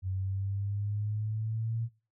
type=exponential sweep; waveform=sine; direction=up; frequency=93.3 to 115.7 Hz; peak=-30 dBFS; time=0.02-1.89 s; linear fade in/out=50 ms; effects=noise-tail reverb RT60 0.3 s tail -17 dB re dry